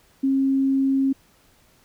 sine tone, 270 Hz, C#4, 45 cents flat, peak -17 dBFS, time 0.23-1.13 s, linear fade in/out 10 ms, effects pink hiss -58 dBFS RMS until 1.84 s

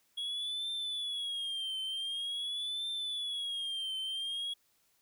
triangle tone with vibrato, 3322 Hz, G#7, in tune, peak -33 dBFS, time 0.17-4.54 s, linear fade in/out 10 ms, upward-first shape triangle, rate 0.46 Hz, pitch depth 130 cents each way, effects white hiss -72 dBFS RMS until 5.01 s

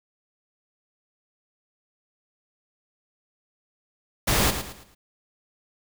pink noise with echo, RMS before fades -21 dBFS, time 4.27-4.51 s, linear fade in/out 10 ms, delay 110 ms, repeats 4, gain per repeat -9 dB, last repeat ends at 4.95 s, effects none

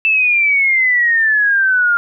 sine exponential sweep, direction down, 2655 to 1396.9 Hz, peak -10 dBFS, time 0.05-1.97 s, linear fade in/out 0 ms, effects none

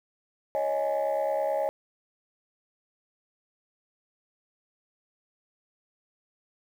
sine chord, C# suspended second, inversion none, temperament just, 554.4 / 623.7 / 831.5 Hz, C#5 / D#5 / G#5, 0 / +4 / +2 cents, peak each -27 / -27 / -30 dBFS, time 0.55-1.69 s, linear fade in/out 0 ms, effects tanh soft clip ceiling -20 dBFS + 9-bit

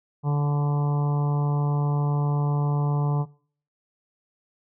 harmonic tone with a mistuned harmonic, 145.4 Hz, D3, 17 cents flat, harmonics 1 / 2 / 3 / 4 / 5 / 6 / 7 / 8, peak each -20 / -37 / -35 / -42 / -37 / -37 / -38 / -44 dBFS, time 0.23-3.26 s, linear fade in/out 50 ms, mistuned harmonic 4, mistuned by -19 cents, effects noise-tail reverb RT60 0.5 s tail -22 dB re dry

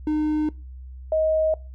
triangle / sine tone pair in turn, 305.2 / 629.4 Hz, D#4 / D#5, -33 / +20 cents, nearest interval octave + minor second, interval 1253 cents, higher second, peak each -18 / -18 dBFS, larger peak neither, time 0.07-0.49 / 1.12-1.54 s, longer neither, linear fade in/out 2 ms, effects noise-tail reverb RT60 0.3 s tail -22 dB re dry + added 64 Hz sine -36 dBFS peak until 1.74 s

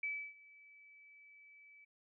sine tone with ADSR envelope, 2301 Hz, D7, 36 cents flat, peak -35 dBFS, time 0.03-1.85 s, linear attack 4 ms, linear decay 300 ms, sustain -23 dB, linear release 10 ms, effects none

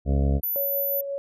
harmonic tone, 69.3 Hz, C#2, in tune, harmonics 1 / 2 / 3 / 4 / 6 / 7 / 8 / 9 / 10, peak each -20 / -26 / -30 / -32 / -36 / -37 / -38 / -39 / -40 dBFS, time 0.05-0.41 s, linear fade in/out 50 ms
sine tone, 14000 Hz, A9, 10 cents flat, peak -24 dBFS, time 0.43-1.01 s, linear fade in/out 5 ms
sine tone with tremolo, 558 Hz, C#5, 11 cents sharp, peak -26 dBFS, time 0.56-1.18 s, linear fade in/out 0 ms, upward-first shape sine, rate 5.6 Hz, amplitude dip 35%
effects none

